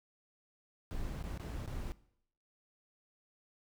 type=noise with dropouts; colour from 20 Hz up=brown; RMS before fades=-40 dBFS; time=0.91-1.92 s; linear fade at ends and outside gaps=0 ms; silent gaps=1.226-1.24 / 1.375-1.397 / 1.661-1.677 s; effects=noise-tail reverb RT60 0.7 s tail -19 dB re dry